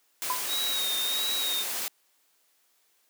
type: noise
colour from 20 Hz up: white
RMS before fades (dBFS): -32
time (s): 0.22-1.88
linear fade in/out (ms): 0
type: tone with exponential decay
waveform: sine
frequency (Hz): 1009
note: B5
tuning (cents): +37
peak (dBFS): -23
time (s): 0.3-0.48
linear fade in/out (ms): 0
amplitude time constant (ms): 39
type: tone with vibrato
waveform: triangle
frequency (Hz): 3757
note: A#7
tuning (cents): +13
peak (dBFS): -27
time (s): 0.47-1.65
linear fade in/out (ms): 50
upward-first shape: sine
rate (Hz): 1.5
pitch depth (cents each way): 48
effects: white hiss -68 dBFS RMS until 3.09 s + high-pass 300 Hz 12 dB/octave